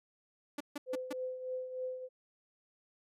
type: tone bursts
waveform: sawtooth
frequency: 290.6 Hz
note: D4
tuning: 18 cents flat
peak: -33 dBFS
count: 4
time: 0.58-1.13 s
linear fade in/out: 5 ms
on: 25 ms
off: 150 ms
type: tone with tremolo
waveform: sine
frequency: 511 Hz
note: C5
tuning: 41 cents flat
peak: -34 dBFS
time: 0.86-2.09 s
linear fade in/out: 50 ms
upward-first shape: triangle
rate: 3.3 Hz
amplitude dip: 65%
effects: resampled to 32000 Hz